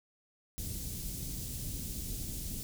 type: band-stop noise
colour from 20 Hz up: pink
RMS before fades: -39 dBFS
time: 0.58-2.63 s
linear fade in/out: 0 ms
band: 200 to 6400 Hz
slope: 12 dB/octave
effects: none